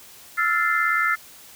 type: chord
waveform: sine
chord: F major seventh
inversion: third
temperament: equal with one note detuned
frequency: 1318.5 / 1396.9 / 1760 / 2080 Hz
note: E6 / F6 / A6 / C7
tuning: 0 / 0 / 0 / -11 cents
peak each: -24 dBFS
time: 0.37-1.16 s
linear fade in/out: 20 ms
effects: white hiss -46 dBFS RMS until 1.55 s